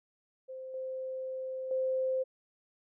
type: tone with level steps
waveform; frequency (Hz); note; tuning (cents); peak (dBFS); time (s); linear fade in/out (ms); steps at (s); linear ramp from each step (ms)
sine; 521; C5; -7; -40 / -35 / -28; 0.48-2.24; 20; 0.74 / 1.71; 2
effects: none